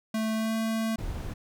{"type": "tone with pitch glide", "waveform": "square", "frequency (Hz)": [220, 223.1], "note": ["A3", "A3"], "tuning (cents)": [0, 24], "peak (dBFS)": -27, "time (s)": [0.14, 0.96], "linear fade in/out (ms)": 5, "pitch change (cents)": 24, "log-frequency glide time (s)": [0.35, 0.55]}
{"type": "noise", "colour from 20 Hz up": "brown", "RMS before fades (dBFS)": -34, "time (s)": [0.98, 1.34], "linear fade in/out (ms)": 10}
{"effects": []}